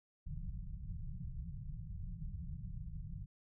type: low-pass noise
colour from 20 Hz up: pink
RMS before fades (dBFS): -44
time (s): 0.26-3.26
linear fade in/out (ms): 10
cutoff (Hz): 180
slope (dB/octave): 96
effects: none